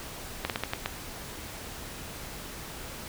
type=slowing click train; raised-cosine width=0.3 ms; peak=-12 dBFS; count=6; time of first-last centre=0.45-0.86 s; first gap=48 ms; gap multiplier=1.27; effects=pink hiss -41 dBFS RMS until 3.08 s